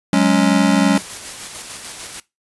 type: chord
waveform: square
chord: F# suspended second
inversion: none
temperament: just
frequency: 185 / 208.1 / 277.5 Hz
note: F#3 / G#3 / C#4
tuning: 0 / +4 / +2 cents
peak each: -17 / -17 / -16 dBFS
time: 0.13-0.98 s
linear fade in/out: 2 ms
type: noise with tremolo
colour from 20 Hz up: white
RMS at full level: -30 dBFS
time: 0.95-2.2 s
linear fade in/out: 2 ms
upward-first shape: square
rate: 6.7 Hz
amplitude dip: 30%
effects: noise-tail reverb RT60 0.2 s tail -19 dB re dry + resampled to 24000 Hz